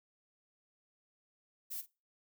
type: noise with echo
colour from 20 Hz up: violet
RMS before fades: -41 dBFS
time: 1.7-1.82 s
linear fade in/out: 20 ms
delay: 46 ms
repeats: 1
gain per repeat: -14 dB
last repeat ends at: 1.866 s
effects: noise-tail reverb RT60 0.3 s tail -23 dB re dry